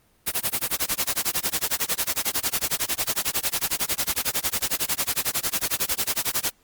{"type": "noise with tremolo", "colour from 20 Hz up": "white", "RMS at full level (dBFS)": -22, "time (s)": [0.26, 6.52], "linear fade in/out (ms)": 20, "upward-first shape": "sine", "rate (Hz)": 11, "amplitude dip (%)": 100, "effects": ["pink hiss -62 dBFS RMS until 6.63 s", "Opus 32 kbps"]}